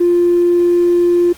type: tone with tanh clipping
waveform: triangle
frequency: 349.2 Hz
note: F4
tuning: in tune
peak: -8 dBFS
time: 0-1.33 s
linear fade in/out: 10 ms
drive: 1 dB
effects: pink hiss -40 dBFS RMS until 1.37 s + Opus 24 kbps